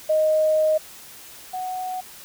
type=tone pair in turn; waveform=sine; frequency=622.3 / 740 Hz; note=D#5 / F#5; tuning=0 / 0 cents; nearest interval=minor third; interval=300 cents; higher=second; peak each=-16 / -26 dBFS; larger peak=first; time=0.09-0.78 / 1.53-2.01 s; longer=first; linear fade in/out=10 ms; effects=white hiss -43 dBFS RMS until 2.24 s